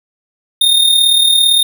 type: tone with amplitude modulation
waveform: square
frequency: 3665 Hz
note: A#7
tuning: 30 cents flat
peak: -6 dBFS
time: 0.61-1.63 s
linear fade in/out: 5 ms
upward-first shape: sine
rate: 37.7 Hz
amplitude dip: 50%
effects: none